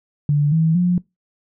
sine tone with pitch steps, 146.2 / 161.28 / 177.93 Hz, D3 / E3 / F3, -7 / -38 / +33 cents, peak -13 dBFS, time 0.29-0.98 s, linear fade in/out 2 ms, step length 230 ms, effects noise-tail reverb RT60 0.2 s tail -23 dB re dry

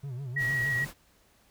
triangle tone with vibrato, 130.81 Hz, C3, in tune, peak -32 dBFS, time 0.03-0.87 s, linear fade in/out 10 ms, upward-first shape sine, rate 6.5 Hz, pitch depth 150 cents each way
sine tone, 1909 Hz, A#6, 41 cents sharp, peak -26 dBFS, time 0.36-0.85 s, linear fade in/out 10 ms
pink noise, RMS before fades -43 dBFS, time 0.37-0.94 s, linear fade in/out 50 ms
effects pink hiss -64 dBFS RMS until 1.5 s

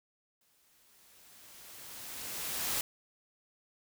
white noise with exponential growth, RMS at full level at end -32 dBFS, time 0.41-2.81 s, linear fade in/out 2 ms, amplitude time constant 520 ms, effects none

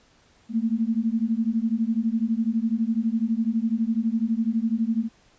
sine beating tone pair, 220 / 232 Hz, A3 / A#3, 0 / -8 cents, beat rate 12 Hz, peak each -24 dBFS, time 0.49-5.09 s, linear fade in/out 50 ms, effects pink hiss -59 dBFS RMS until 5.38 s + resampled to 16000 Hz

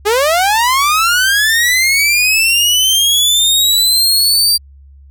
sawtooth linear sweep, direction up, 397.2 to 4713 Hz, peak -6 dBFS, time 0.05-4.58 s, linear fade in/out 20 ms, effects added 69 Hz sine -37 dBFS peak until 5.1 s

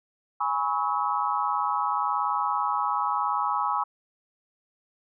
sine chord, C# minor seventh, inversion second, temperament equal with one note detuned, 830.6 / 987.8 / 1108.7 / 1289.1 Hz, G#5 / B5 / C#6 / E6, 0 / 0 / 0 / -39 cents, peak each -29 dBFS, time 0.4-3.84 s, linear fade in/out 10 ms, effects none

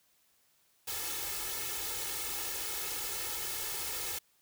white noise with comb filter, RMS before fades -37 dBFS, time 0.87-4.19 s, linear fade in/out 10 ms, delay 2.3 ms, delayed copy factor +1, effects white hiss -70 dBFS RMS until 4.41 s

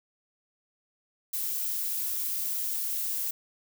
violet noise with high-pass filter sweep, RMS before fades -31 dBFS, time 1.33-3.31 s, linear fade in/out 5 ms, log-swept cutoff 480 to 240 Hz, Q 0.98, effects none

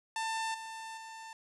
sawtooth tone with level steps, 893 Hz, A5, 25 cents sharp, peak -29 / -38 / -41 dBFS, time 0.16-1.33 s, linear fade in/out 2 ms, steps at 0.54 / 0.97 s, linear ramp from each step 5 ms, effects resampled to 24000 Hz + 10-bit

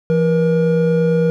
triangle tone pair together, 168.5 / 476.6 Hz, E3 / A#4, +38 / +38 cents, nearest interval octave + tritone, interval 1800 cents, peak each -13 dBFS, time 0.1-1.3 s, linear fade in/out 0 ms, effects none

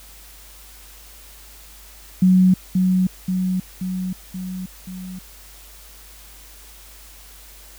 sine tone with echo, 185 Hz, F#3, in tune, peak -10 dBFS, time 2.22-2.54 s, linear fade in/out 5 ms, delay 530 ms, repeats 5, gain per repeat -4 dB, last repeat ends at 5.19 s, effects added 50 Hz sine -45 dBFS peak until 7.78 s + white hiss -45 dBFS RMS until 7.78 s

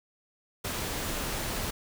pink noise, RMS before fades -33 dBFS, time 0.64-1.71 s, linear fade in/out 10 ms, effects none

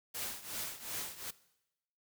white noise with tremolo, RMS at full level -38 dBFS, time 0.14-1.31 s, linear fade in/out 10 ms, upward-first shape triangle, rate 2.7 Hz, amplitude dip 85%, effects noise-tail reverb RT60 0.9 s tail -19 dB re dry

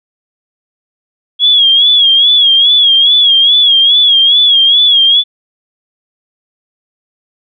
sine tone with vibrato, 3322 Hz, G#7, in tune, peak -4 dBFS, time 1.39-5.24 s, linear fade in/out 50 ms, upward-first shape sine, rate 2.4 Hz, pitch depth 81 cents each way, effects none

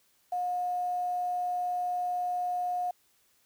sine tone with quantisation, 718 Hz, F5, 48 cents sharp, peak -28 dBFS, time 0.32-2.91 s, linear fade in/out 5 ms, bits 9, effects white hiss -68 dBFS RMS until 3.45 s

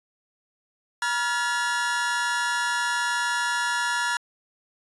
40% pulse tone cluster, 961 / 1402 / 1705 Hz, B5 / F6 / G#6, -48 / +6 / +45 cents, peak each -27 dBFS, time 1.02-4.17 s, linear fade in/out 2 ms, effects resampled to 24000 Hz

